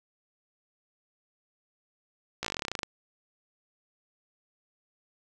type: slowing click train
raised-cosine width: 0.2 ms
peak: -14 dBFS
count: 16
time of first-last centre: 2.43-2.832 s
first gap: 16 ms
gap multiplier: 1.07
effects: none